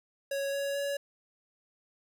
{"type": "tone with pitch steps", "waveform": "square", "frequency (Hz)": [554.4, 559.2, 564.1], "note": ["C#5", "C#5", "C#5"], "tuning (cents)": [0, 15, 30], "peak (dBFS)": -31, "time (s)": [0.31, 0.97], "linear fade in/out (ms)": 5, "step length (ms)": 220, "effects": []}